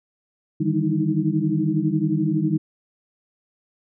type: tone cluster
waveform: sine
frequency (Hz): 150.9 / 161.2 / 197.9 / 307.9 / 319.7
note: D3 / E3 / G3 / D#4 / D#4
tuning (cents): +47 / -38 / +17 / -18 / +47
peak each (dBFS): -25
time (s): 0.6-2.58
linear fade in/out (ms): 10
effects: none